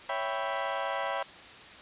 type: chord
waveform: 30% pulse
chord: C# half-diminished seventh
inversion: none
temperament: equal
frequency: 554.4 / 659.3 / 784 / 987.8 Hz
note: C#5 / E5 / G5 / B5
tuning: 0 / 0 / 0 / 0 cents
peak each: -33 dBFS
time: 0.09-1.23 s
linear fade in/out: 5 ms
effects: white hiss -48 dBFS RMS until 1.81 s + resampled to 8000 Hz